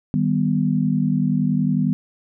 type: chord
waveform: sine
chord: Eb augmented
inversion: none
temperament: equal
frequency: 155.56 / 196 / 246.9 Hz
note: Eb3 / G3 / B3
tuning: 0 / 0 / 0 cents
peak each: -21 dBFS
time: 0.14-1.93 s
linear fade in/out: 0 ms
effects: none